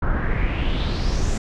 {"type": "noise with low-pass filter sweep", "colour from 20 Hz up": "brown", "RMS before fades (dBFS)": -21, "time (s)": [0.02, 1.38], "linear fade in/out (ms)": 5, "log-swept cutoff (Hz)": [1300, 7600], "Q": 4, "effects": []}